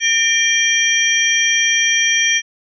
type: tone cluster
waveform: sine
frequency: 1820 / 2360 / 3199 / 5780 Hz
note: A#6 / D7 / G7 / F#8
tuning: -42 / +8 / +34 / -41 cents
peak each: -18 dBFS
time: 0-2.42 s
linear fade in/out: 50 ms
effects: none